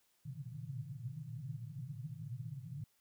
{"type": "band-pass noise", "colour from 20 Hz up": "pink", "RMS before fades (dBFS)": -45, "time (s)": [0.25, 2.84], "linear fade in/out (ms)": 5, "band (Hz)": [110, 160], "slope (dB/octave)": 96, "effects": ["white hiss -75 dBFS RMS until 3 s"]}